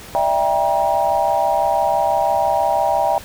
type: chord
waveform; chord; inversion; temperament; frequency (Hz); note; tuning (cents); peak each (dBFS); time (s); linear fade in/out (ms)
sine; E half-diminished seventh; third; just; 593.3 / 659.3 / 791.1 / 949.3; D5 / E5 / G5 / Bb5; +18 / 0 / +16 / +31; -22 / -20 / -18 / -21; 0.15-3.18; 0
effects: pink hiss -37 dBFS RMS until 3.24 s